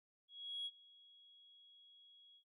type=tone with ADSR envelope; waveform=sine; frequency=3322 Hz; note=G#7; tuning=in tune; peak=-39 dBFS; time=0.28-2.44 s; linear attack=380 ms; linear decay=43 ms; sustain=-23 dB; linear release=81 ms; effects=tanh soft clip ceiling -37 dBFS